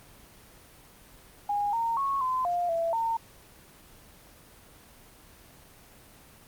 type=tone with pitch steps; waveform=sine; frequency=819 / 920 / 1100 / 1026 / 703 / 667 / 911 Hz; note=G#5 / A#5 / C#6 / C6 / F5 / E5 / A#5; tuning=-24 / -23 / -14 / -34 / +11 / +20 / -40 cents; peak=-25 dBFS; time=1.49-3.17 s; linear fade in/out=5 ms; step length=240 ms; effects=pink hiss -53 dBFS RMS until 6.47 s + Opus 24 kbps